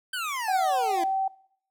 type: exponential sweep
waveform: 25% pulse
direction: down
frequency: 1568 to 327.2 Hz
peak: -25 dBFS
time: 0.13-1.04 s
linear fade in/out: 5 ms
type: tone with pitch glide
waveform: sine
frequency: 756 to 770.5 Hz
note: F#5 to G5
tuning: +37 to -30 cents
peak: -23 dBFS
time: 0.48-1.28 s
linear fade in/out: 5 ms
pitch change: +33 cents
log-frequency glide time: 0.7-0.88 s
effects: noise-tail reverb RT60 0.6 s tail -20 dB re dry